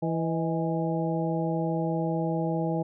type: harmonic tone with a mistuned harmonic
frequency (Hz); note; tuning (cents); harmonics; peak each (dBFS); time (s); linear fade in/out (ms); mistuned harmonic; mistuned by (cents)
164.81; E3; 0; 1 / 2 / 3 / 4 / 5; -28 / -31 / -33 / -34 / -35; 0.02-2.83; 10; 4; -67
effects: none